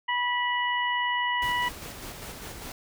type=harmonic tone; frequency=978 Hz; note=B5; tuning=17 cents flat; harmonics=1 / 2 / 3; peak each=-27 / -28 / -33 dBFS; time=0.08-1.69 s; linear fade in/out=10 ms
type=noise with tremolo; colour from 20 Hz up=pink; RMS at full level=-39 dBFS; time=1.42-2.72 s; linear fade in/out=2 ms; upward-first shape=square; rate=5 Hz; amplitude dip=30%
effects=none